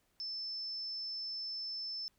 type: tone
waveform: sine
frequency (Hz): 5280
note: E8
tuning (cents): +2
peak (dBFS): -38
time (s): 0.2-2.08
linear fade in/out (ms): 0
effects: pink hiss -75 dBFS RMS until 2.18 s